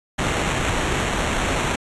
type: noise with sample-and-hold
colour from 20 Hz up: pink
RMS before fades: -22 dBFS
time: 0.18-1.76 s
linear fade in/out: 10 ms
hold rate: 4900 Hz
effects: resampled to 24000 Hz